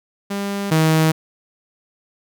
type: tone pair in turn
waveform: sawtooth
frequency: 200 / 158.74 Hz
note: G3 / D#3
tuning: +35 / +35 cents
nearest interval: major third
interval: 400 cents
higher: first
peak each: -18 / -9 dBFS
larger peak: second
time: 0.3-0.71 / 0.71-1.12 s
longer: neither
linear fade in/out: 10 ms
effects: none